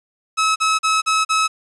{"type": "tone bursts", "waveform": "sawtooth", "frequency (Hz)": 1290, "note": "E6", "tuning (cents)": -38, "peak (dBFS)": -11, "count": 5, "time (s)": [0.37, 1.48], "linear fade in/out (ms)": 20, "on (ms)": 190, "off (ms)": 40, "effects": ["resampled to 24000 Hz", "8-bit"]}